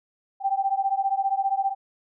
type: beating tone pair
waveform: sine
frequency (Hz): 776 / 791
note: G5 / G5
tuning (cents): -18 / +15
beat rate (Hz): 15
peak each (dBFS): -24 / -25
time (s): 0.4-1.75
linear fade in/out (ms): 50
effects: none